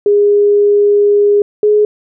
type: tone pair in turn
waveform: sine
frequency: 410.1 / 420.2 Hz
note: G#4 / G#4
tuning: -22 / +20 cents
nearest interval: unison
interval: 42 cents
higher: second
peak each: -6 dBFS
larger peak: neither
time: 0.06-1.42 / 1.63-1.85 s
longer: first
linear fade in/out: 2 ms
effects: none